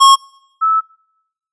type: tone pair in turn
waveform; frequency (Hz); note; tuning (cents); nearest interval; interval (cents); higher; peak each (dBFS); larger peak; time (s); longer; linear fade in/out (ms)
square / sine; 1089 / 1306.7; C#6 / E6; -31 / -16; minor third; 315; second; -5 / -10; first; 0-0.16 / 0.61-0.81; second; 20
effects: noise-tail reverb RT60 0.8 s tail -25 dB re dry + resampled to 22050 Hz